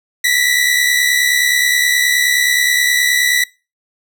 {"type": "tone pair together", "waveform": "sawtooth", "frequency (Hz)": [1924, 1993.5], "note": ["B6", "B6"], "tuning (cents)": [-46, 16], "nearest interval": "minor second", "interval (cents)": 62, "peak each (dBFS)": -11, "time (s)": [0.24, 3.44], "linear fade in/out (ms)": 5, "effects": ["noise-tail reverb RT60 0.3 s tail -23 dB re dry"]}